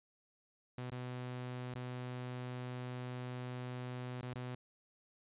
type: tone with dropouts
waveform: sawtooth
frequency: 125 Hz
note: B2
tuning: 21 cents sharp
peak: -37 dBFS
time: 0.78-4.55 s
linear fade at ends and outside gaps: 2 ms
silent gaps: 0.903-0.919 / 1.741-1.753 / 4.212-4.229 / 4.336-4.356 s
effects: resampled to 8000 Hz